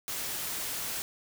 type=noise; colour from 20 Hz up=white; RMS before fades=-35 dBFS; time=0.08-1.02 s; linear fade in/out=0 ms; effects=none